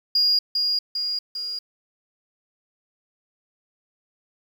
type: tone with echo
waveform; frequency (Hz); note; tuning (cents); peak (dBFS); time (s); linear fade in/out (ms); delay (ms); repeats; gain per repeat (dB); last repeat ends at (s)
sine; 4849; D#8; -45; -15; 0.15-0.39; 5; 400; 3; -4; 1.59
effects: tanh soft clip ceiling -12 dBFS + 8-bit